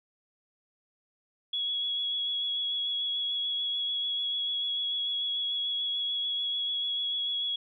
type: tone with vibrato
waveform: sine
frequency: 3350 Hz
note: G#7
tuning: 14 cents sharp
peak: -28 dBFS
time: 1.53-7.56 s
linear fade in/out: 5 ms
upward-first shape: sine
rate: 6.8 Hz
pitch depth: 14 cents each way
effects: none